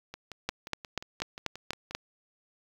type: two click trains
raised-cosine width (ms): 0.2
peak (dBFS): -24 / -12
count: 11 / 7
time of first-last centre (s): 0.14-1.91 / 0.49-1.95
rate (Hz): 5.65 / 4.11
effects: low-pass 7000 Hz 12 dB/octave + 7-bit